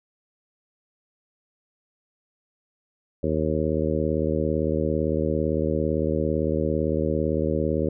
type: harmonic tone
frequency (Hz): 77.78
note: D#2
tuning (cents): 0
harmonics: 1 / 2 / 3 / 4 / 5 / 6 / 7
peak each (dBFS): -29 / -29 / -29 / -29 / -29 / -29 / -29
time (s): 3.23-7.89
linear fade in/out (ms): 5
effects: none